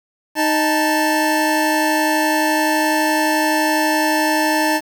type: tone pair together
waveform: 25% pulse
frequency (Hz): 310.6 / 880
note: D#4 / A5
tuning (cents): -3 / 0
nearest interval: octave + tritone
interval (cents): 1803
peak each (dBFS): -14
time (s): 0.35-4.81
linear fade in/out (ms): 50
effects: 7-bit